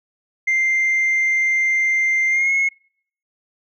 sine tone with pitch glide, 2093 to 2172 Hz, C7 to C#7, 0 to -36 cents, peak -13 dBFS, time 0.47-2.69 s, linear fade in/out 10 ms, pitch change +64 cents, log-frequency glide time 2.29-2.52 s, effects noise-tail reverb RT60 0.6 s tail -26 dB re dry + tanh soft clip ceiling -13 dBFS

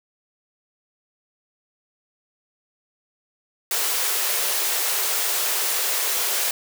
white high-pass noise, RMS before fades -23 dBFS, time 3.71-6.51 s, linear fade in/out 2 ms, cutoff 360 Hz, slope 96 dB/octave, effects none

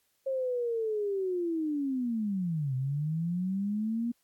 sine linear two-way sweep, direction down then up, 540 to 127.4 to 239.7 Hz, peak -28 dBFS, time 0.26-4.12 s, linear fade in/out 10 ms, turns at 2.75 s, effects white hiss -73 dBFS RMS until 4.23 s + AAC 64 kbps

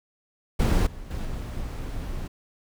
brown noise with level steps, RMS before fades -19 / -39 / -30 / -32 dBFS, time 0.59-2.28 s, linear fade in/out 10 ms, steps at 0.86 / 1.1 / 1.25 s, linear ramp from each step 10 ms, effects none

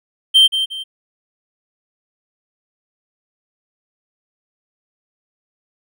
triangle tone with echo, 3136 Hz, G7, in tune, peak -5 dBFS, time 0.34-0.48 s, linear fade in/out 20 ms, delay 180 ms, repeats 2, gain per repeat -9 dB, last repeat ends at 0.84 s, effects none

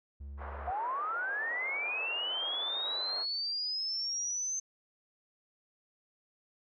triangle tone, 70.2 Hz, C#2, 22 cents sharp, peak -39 dBFS, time 0.2-0.71 s, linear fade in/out 10 ms
pink band-pass noise, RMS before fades -45 dBFS, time 0.37-3.26 s, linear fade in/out 50 ms, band 500 to 1500 Hz, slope 24 dB/octave
sine linear sweep, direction up, 698 to 6272 Hz, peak -32 dBFS, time 0.67-4.6 s, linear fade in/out 10 ms
effects none

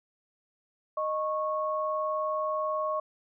sine tone pair together, 618.8 / 1100 Hz, D#5 / C#6, -10 / -14 cents, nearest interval minor seventh, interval 996 cents, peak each -30 / -30 dBFS, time 0.97-3 s, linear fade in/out 5 ms, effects none

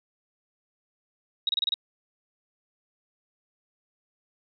sine tone bursts, 3803 Hz, A#7, 34 cents sharp, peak -22 dBFS, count 6, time 1.47-1.741 s, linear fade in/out 2 ms, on 21 ms, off 29 ms, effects none

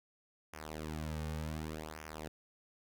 sawtooth tone with flanger, 77.78 Hz, D#2, in tune, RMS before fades -42 dBFS, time 0.53-2.28 s, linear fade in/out 5 ms, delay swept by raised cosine 0.24 to 3.04 ms, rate 0.67 Hz, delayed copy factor -0.85, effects none

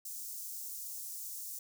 white high-pass noise, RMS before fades -43 dBFS, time 0.05-1.59 s, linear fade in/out 5 ms, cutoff 6000 Hz, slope 24 dB/octave, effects none

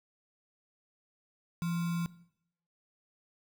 sine tone with sample-and-hold, 170.4 Hz, F3, 42 cents flat, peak -30 dBFS, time 1.62-2.06 s, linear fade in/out 0 ms, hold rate 1225 Hz, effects noise-tail reverb RT60 0.7 s tail -18 dB re dry

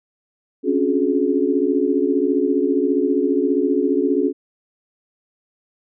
sine tone cluster, 270.6 / 285.5 / 362.4 / 424 Hz, C#4 / D4 / F#4 / G#4, -42 / -49 / -36 / +36 cents, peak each -21 dBFS, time 0.63-4.33 s, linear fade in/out 50 ms, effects none

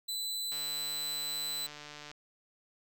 sawtooth tone, 3999 Hz, B7, 21 cents sharp, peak -31 dBFS, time 0.08-1.67 s, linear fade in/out 10 ms
click train, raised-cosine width 0.2 ms, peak -29 dBFS, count 237, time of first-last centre 0.52-2.115 s, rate 148 Hz
effects none

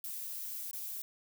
violet noise with dropouts, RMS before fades -41 dBFS, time 0.04-1.02 s, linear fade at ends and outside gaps 2 ms, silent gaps 0.712-0.731 s, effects none

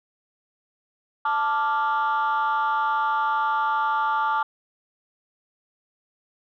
sine chord, D minor, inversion second, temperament equal, 880 / 1174.7 / 1396.9 Hz, A5 / D6 / F6, 0 / 0 / 0 cents, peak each -22 / -23 / -26 dBFS, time 1.25-4.43 s, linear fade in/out 5 ms, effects tanh soft clip ceiling -16 dBFS

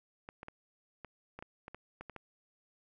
clicks, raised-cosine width 0.5 ms, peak -30 dBFS, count 11, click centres 0.289 / 0.431 / 0.484 / 1.047 / 1.39 / 1.425 / 1.681 / 1.746 / 2.01 / 2.097 / 2.163 s, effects none

